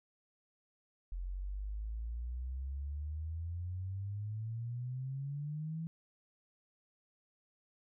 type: exponential sweep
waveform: sine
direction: up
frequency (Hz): 43.5 to 165.4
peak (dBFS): -37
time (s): 1.12-5.87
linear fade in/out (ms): 0
effects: none